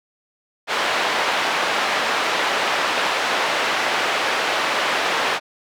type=band-pass noise; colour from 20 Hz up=pink; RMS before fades=-21 dBFS; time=0.67-5.4 s; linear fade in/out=50 ms; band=620 to 3300 Hz; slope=12 dB/octave; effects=none